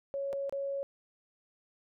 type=tone with dropouts; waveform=sine; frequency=554.4 Hz; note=C#5; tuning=in tune; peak=-32 dBFS; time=0.14-0.83 s; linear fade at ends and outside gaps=0 ms; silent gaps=0.329-0.333 / 0.495-0.525 s; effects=none